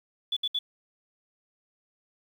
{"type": "tone bursts", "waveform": "sine", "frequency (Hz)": 3449, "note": "A7", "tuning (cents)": -35, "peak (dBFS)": -25, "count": 3, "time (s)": [0.32, 0.59], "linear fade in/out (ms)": 5, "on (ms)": 46, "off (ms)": 66, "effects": ["9-bit"]}